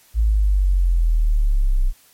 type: exponential sweep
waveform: sine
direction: down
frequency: 55.8 to 30.87 Hz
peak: -13 dBFS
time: 0.14-1.93 s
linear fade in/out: 50 ms
effects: white hiss -53 dBFS RMS until 2.13 s + MP3 64 kbps